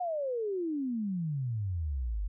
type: exponential sweep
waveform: sine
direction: down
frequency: 739 to 46.25 Hz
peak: -30 dBFS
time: 0-2.28 s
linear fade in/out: 10 ms
effects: none